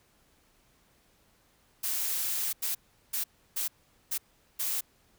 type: noise bursts at uneven times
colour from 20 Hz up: blue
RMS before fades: -31 dBFS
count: 6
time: 1.83-2.53 / 2.62-2.75 / 3.13-3.24 / 3.56-3.68 / 4.11-4.18 / 4.59-4.81 s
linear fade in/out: 10 ms
effects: pink hiss -66 dBFS RMS until 5.18 s